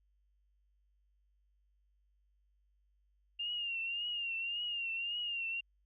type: tone with vibrato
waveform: sine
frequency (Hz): 2794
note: F7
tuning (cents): 0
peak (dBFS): -35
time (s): 3.39-5.61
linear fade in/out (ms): 10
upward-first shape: triangle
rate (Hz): 1.8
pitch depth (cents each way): 78
effects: added 50 Hz sine -70 dBFS peak until 5.85 s